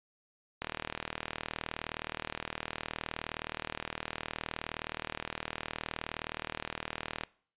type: click train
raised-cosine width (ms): 0.3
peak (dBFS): -18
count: 261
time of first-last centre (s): 0.62-7.236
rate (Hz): 39.3
effects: noise-tail reverb RT60 0.5 s tail -22 dB re dry + resampled to 8000 Hz